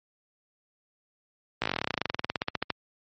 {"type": "slowing click train", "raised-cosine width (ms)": 0.3, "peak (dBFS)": -10, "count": 28, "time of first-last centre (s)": [1.62, 2.703], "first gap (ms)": 17, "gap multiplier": 1.06, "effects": ["high-pass 80 Hz 12 dB/octave", "MP3 32 kbps"]}